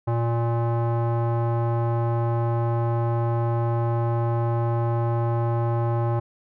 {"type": "tone with low-pass filter", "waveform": "square", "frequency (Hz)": 117, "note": "A#2", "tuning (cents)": 7, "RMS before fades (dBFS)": -23, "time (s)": [0.07, 6.2], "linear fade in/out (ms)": 10, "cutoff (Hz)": 930, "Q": 2.1, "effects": []}